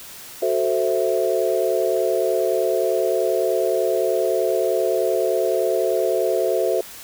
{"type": "chord", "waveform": "sine", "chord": "F# half-diminished seventh", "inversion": "none", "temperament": "equal", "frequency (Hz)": [370, 440, 523.3, 659.3], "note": ["F#4", "A4", "C5", "E5"], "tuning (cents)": [0, 0, 0, 0], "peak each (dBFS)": -23, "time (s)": [0.42, 6.81], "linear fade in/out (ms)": 5, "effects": ["white hiss -39 dBFS RMS until 7.03 s"]}